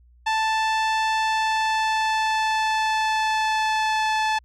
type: tone with pitch glide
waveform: sawtooth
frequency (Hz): 880 to 869.4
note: A5 to A5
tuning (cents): 0 to -21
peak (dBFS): -16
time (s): 0.26-4.39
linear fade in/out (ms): 10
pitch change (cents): -21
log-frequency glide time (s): 1.14-4.08
effects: added 60 Hz sine -51 dBFS peak until 4.44 s + low-pass 5000 Hz 12 dB/octave

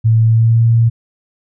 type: tone with pitch glide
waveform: sine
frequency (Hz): 112.4 to 115.43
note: A2 to A#2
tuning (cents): +37 to -17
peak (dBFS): -7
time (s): 0.04-0.9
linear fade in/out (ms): 20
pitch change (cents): +46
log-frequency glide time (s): 0.25-0.63
effects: none

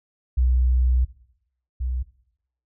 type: tone pair in turn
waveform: sine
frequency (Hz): 62.5 / 62.79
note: B1 / B1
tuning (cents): +21 / +29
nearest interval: unison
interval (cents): 8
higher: second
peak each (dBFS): -16 / -23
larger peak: first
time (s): 0.37-1.05 / 1.8-2.03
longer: first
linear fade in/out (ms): 10
effects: noise-tail reverb RT60 0.7 s tail -17 dB re dry

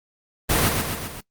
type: noise with echo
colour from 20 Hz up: pink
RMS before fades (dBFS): -19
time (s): 0.49-0.69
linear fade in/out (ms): 10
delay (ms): 130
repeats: 4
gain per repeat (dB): -4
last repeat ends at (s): 1.21
effects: noise-tail reverb RT60 0.1 s tail -23 dB re dry + Opus 32 kbps

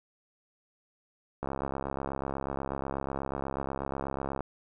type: click train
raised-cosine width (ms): 1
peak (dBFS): -19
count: 204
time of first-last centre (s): 1.43-4.407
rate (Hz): 68.2
effects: none

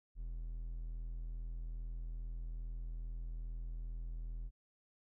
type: tone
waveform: triangle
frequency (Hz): 41.2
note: E1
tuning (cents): 0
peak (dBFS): -38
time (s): 0.15-4.51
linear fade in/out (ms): 50
effects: none

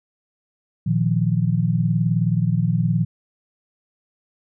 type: chord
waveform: sine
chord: Bb suspended fourth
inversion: none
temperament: equal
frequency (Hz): 116.54 / 155.56 / 174.61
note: Bb2 / Eb3 / F3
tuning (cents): 0 / 0 / 0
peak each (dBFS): -21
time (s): 0.86-3.05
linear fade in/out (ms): 10
effects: none

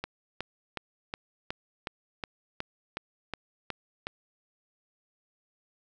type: click train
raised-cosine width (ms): 0.3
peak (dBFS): -17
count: 12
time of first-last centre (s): 0.04-4.069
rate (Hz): 2.73
effects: none

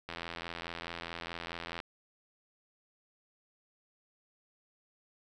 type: click train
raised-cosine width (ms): 0.3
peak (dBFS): -23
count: 146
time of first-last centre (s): 0.09-1.802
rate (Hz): 84.7
effects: none

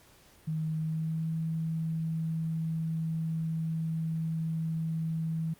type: tone with pitch glide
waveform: sine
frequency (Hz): 157.7 to 161.48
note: D#3 to E3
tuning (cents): +24 to -35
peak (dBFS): -29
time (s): 0.47-5.54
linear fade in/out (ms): 10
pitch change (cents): +41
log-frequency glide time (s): 0.77-1.29
effects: pink hiss -59 dBFS RMS until 5.59 s + Opus 48 kbps

